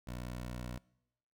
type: tone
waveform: 15% pulse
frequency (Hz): 61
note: B1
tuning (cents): -21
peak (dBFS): -34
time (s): 0.07-0.78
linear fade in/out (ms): 5
effects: noise-tail reverb RT60 0.9 s tail -24 dB re dry